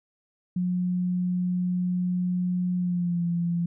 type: tone with pitch glide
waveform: sine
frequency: 180 to 171.57 Hz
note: F#3 to F3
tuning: -47 to -30 cents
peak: -23 dBFS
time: 0.56-3.66 s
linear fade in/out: 5 ms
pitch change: -83 cents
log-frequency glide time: 2.77-3.24 s
effects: none